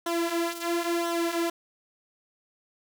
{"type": "tone with flanger", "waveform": "sawtooth", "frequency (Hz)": 339.7, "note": "F4", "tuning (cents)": -48, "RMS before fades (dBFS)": -28, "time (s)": [0.06, 1.5], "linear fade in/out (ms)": 5, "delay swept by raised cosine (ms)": [0.42, 5.92], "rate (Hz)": 0.98, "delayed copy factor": -0.7, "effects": ["8-bit"]}